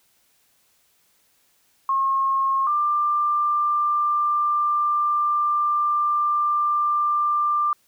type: tone pair in turn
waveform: sine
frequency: 1080 / 1187.9 Hz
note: C#6 / D6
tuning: -45 / +19 cents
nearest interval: major second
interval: 164 cents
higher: second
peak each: -18 dBFS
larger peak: neither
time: 1.89-2.67 / 2.67-7.73 s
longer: second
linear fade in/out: 2 ms
effects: white hiss -63 dBFS RMS until 7.87 s